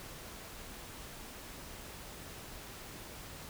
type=silence; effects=pink hiss -48 dBFS RMS until 3.49 s